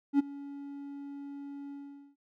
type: tone with ADSR envelope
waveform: triangle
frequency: 281.9 Hz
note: C#4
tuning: 29 cents sharp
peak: -17 dBFS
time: 0.13-2.16 s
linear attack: 62 ms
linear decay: 17 ms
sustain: -21 dB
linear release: 450 ms
effects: none